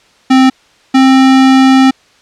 square tone pair in turn, 261.6 / 264.2 Hz, C4 / C4, 0 / +17 cents, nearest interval unison, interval 17 cents, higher second, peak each -4 dBFS, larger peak neither, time 0.3-0.5 / 0.94-1.91 s, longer second, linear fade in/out 10 ms, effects white hiss -47 dBFS RMS until 2.21 s + low-pass 5000 Hz 12 dB/octave

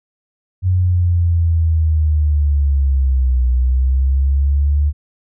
sine linear two-way sweep, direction down then up, 92.5 to 61.74 to 73.8 Hz, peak -11 dBFS, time 0.62-4.93 s, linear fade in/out 50 ms, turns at 3.48 s, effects none

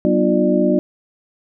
sine tone cluster, 189.5 / 244.5 / 303.2 / 352.3 / 596 Hz, F#3 / B3 / D#4 / F4 / D5, +42 / -17 / -45 / +15 / +25 cents, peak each -19 dBFS, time 0.05-0.79 s, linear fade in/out 0 ms, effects none

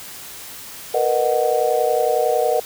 sine chord, B major seventh, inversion third, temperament just, 463 / 493.9 / 617.4 / 740.8 Hz, A#4 / B4 / D#5 / F#5, -12 / 0 / -14 / +2 cents, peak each -21 dBFS, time 0.94-2.6 s, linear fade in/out 5 ms, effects white hiss -36 dBFS RMS until 2.65 s

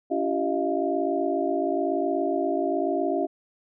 sine tone cluster, 283 / 339.6 / 386.9 / 630 / 691 Hz, C#4 / F4 / G4 / D#5 / F5, +36 / -48 / -23 / +21 / -19 cents, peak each -29 dBFS, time 0.1-3.27 s, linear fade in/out 20 ms, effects none

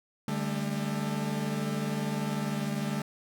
40% pulse chord, D suspended fourth, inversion none, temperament equal with one note detuned, 146.83 / 200 / 220 Hz, D3 / G3 / A3, 0 / +35 / 0 cents, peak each -33 dBFS, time 0.28-3.02 s, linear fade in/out 2 ms, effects none

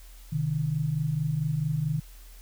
sine tone pair together, 129.58 / 154.1 Hz, C3 / D#3, -16 / -16 cents, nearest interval minor third, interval 300 cents, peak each -30 / -26 dBFS, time 0.32-2 s, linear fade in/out 10 ms, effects added 41 Hz sine -45 dBFS peak until 2.41 s + white hiss -55 dBFS RMS until 2.41 s

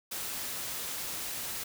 white noise, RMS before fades -37 dBFS, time 0.11-1.64 s, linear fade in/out 10 ms, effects none

